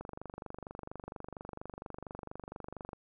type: click train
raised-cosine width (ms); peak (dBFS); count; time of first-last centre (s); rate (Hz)
1; -28; 72; 0.01-2.932; 24.3
effects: none